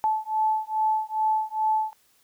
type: beating tone pair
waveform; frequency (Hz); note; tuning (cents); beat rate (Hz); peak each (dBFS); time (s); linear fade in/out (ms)
sine; 868 / 870.4; A5 / A5; -24 / -19; 2.4; -25; 0.04-1.93; 0
effects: white hiss -63 dBFS RMS until 2.23 s